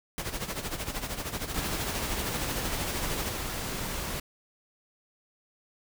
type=noise with tremolo; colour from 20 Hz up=pink; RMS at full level=-32 dBFS; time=0.18-3.29 s; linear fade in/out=0 ms; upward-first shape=sine; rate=13 Hz; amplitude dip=70%
type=noise; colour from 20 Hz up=pink; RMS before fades=-34 dBFS; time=1.54-4.2 s; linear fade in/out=5 ms
effects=none